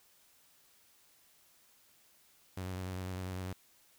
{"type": "tone with vibrato", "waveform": "sawtooth", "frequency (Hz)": 92.5, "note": "F#2", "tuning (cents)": 0, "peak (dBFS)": -34, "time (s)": [2.57, 3.53], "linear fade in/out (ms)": 5, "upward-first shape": "square", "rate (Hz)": 10, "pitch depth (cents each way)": 29, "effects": ["white hiss -66 dBFS RMS until 3.98 s"]}